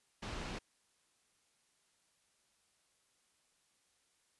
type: low-pass noise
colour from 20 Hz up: pink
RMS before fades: -43 dBFS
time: 0.22-0.59 s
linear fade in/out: 10 ms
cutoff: 4600 Hz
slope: 12 dB/octave
effects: white hiss -75 dBFS RMS until 4.39 s + resampled to 24000 Hz